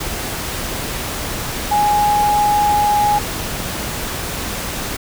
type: tone in noise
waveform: sine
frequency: 830.6 Hz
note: G#5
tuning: in tune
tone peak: -12 dBFS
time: 1.71-3.19 s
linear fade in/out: 10 ms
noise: pink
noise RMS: -24 dBFS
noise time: 0-4.97 s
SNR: +9 dB
effects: none